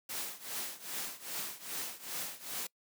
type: noise with tremolo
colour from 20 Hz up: white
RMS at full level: -37 dBFS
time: 0.09-2.67 s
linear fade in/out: 5 ms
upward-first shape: triangle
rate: 2.5 Hz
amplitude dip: 90%
effects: noise-tail reverb RT60 0.1 s tail -24 dB re dry + high-pass 150 Hz 12 dB/octave